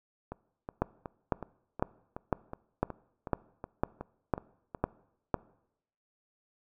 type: two click trains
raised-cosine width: 1 ms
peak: -24 / -12 dBFS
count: 13 / 10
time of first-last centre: 0.32-4.748 / 0.82-5.343 s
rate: 2.71 / 1.99 Hz
effects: noise-tail reverb RT60 0.8 s tail -22 dB re dry